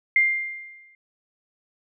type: tone with exponential decay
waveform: sine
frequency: 2100 Hz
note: C7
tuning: 6 cents sharp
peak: -13 dBFS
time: 0.16-0.95 s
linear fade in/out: 2 ms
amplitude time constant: 170 ms
effects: none